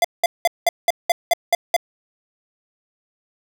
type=tone bursts; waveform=square; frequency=688 Hz; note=F5; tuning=26 cents flat; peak=-13 dBFS; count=9; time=0.02-1.765 s; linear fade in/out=2 ms; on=25 ms; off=190 ms; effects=none